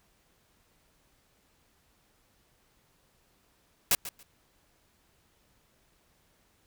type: noise with echo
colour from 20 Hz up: white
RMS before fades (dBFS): -23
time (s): 3.91-3.95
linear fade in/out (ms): 2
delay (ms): 140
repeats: 2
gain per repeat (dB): -15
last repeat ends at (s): 4.23
effects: pink hiss -68 dBFS RMS until 6.66 s